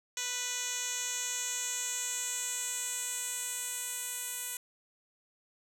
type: tone with band-pass filter sweep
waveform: 10% pulse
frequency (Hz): 493.8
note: B4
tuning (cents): 0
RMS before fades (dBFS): -36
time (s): 0.17-4.57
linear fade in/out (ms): 2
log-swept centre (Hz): 5700 to 10000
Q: 2.4
effects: none